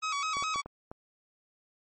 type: tone with vibrato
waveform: sawtooth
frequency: 1200 Hz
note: D6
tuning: 37 cents sharp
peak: -26 dBFS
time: 0.02-0.62 s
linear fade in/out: 20 ms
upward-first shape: square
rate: 4.8 Hz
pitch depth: 100 cents each way
type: clicks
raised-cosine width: 1 ms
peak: -27 dBFS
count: 5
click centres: 0.369 / 0.425 / 0.559 / 0.66 / 0.915 s
effects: MP3 32 kbps